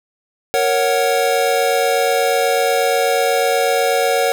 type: chord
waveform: square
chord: F# major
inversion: first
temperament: equal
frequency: 466.2 / 554.4 / 740 Hz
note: A#4 / C#5 / F#5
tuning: 0 / 0 / 0 cents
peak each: -19 dBFS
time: 0.54-4.32 s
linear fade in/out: 0 ms
effects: none